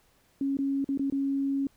sine tone with dropouts, 275.3 Hz, C#4, 12 cents flat, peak -25 dBFS, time 0.41-1.67 s, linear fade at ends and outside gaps 2 ms, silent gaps 0.57-0.588 / 0.844-0.889 / 0.975-0.994 / 1.1-1.123 s, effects pink hiss -65 dBFS RMS until 1.76 s

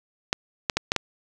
clicks, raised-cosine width 0.2 ms, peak -4 dBFS, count 5, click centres 0.329 / 0.698 / 0.77 / 0.919 / 0.963 s, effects none

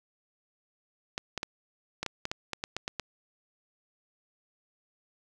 clicks, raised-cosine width 0.2 ms, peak -15 dBFS, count 12, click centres 1.179 / 1.377 / 1.431 / 2.03 / 2.063 / 2.254 / 2.315 / 2.533 / 2.639 / 2.766 / 2.879 / 2.997 s, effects none

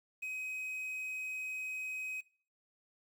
triangle tone with quantisation, 2526 Hz, D#7, 26 cents sharp, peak -35 dBFS, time 0.22-2.21 s, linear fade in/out 10 ms, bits 10, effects noise-tail reverb RT60 0.4 s tail -20 dB re dry

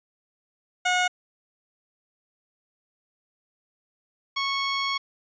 15% pulse tone pair in turn, 726 / 1102.8 Hz, F#5 / C#6, -33 / -9 cents, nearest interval perfect fifth, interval 724 cents, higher second, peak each -14 / -18 dBFS, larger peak first, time 0.85-1.08 / 4.36-4.98 s, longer second, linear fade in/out 10 ms, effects resampled to 16000 Hz

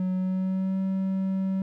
triangle tone with pitch glide, 185 to 190.97 Hz, F#3 to G3, 0 to -45 cents, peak -22 dBFS, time 0-1.62 s, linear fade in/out 2 ms, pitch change +55 cents, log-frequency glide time 0.13-0.79 s, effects none

